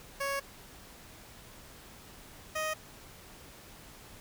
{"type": "tone pair in turn", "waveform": "15% pulse", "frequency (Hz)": [554.4, 624], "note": ["C#5", "D#5"], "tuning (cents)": [0, 5], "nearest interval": "major second", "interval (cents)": 205, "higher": "second", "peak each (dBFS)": -25, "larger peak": "neither", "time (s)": [[0.2, 0.4], [2.55, 2.74]], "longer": "first", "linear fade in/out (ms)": 10, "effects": ["pink hiss -52 dBFS RMS until 4.2 s"]}